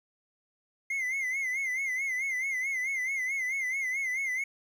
triangle tone with vibrato, 2093 Hz, C7, in tune, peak -27 dBFS, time 0.9-4.44 s, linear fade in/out 5 ms, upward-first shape sine, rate 4.6 Hz, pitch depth 90 cents each way, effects 10-bit

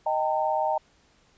sine chord, Eb major, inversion none, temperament equal with one note detuned, 622.3 / 784 / 908.9 Hz, Eb5 / G5 / Bb5, 0 / 0 / -44 cents, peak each -27 dBFS, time 0.06-0.78 s, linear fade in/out 5 ms, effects pink hiss -62 dBFS RMS until 1.37 s + resampled to 16000 Hz

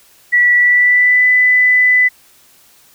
sine tone with pitch glide, 1949 to 1998 Hz, B6 to B6, -23 to +20 cents, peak -7 dBFS, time 0.32-2.09 s, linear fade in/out 20 ms, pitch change +43 cents, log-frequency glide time 0.53-1.26 s, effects white hiss -48 dBFS RMS until 2.94 s

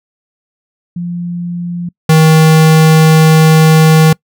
sine / square tone pair in turn, 174.2 / 158.24 Hz, F3 / D#3, -4 / +30 cents, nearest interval major second, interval 166 cents, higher first, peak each -16 / -4 dBFS, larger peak second, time 0.96-1.89 / 2.09-4.13 s, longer second, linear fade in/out 5 ms, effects noise-tail reverb RT60 0.1 s tail -25 dB re dry

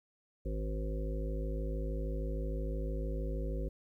harmonic tone, 53.1 Hz, G#1, 39 cents sharp, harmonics 1 / 3 / 5 / 7 / 9 / 10, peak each -34 / -43 / -46 / -45 / -47 / -46 dBFS, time 0.45-3.69 s, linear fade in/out 10 ms, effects 12-bit

